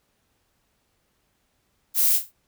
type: noise with echo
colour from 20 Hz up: violet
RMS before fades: -20 dBFS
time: 1.94-2.2 s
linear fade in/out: 50 ms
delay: 26 ms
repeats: 5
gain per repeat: -7 dB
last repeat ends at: 2.33 s
effects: pink hiss -70 dBFS RMS until 2.47 s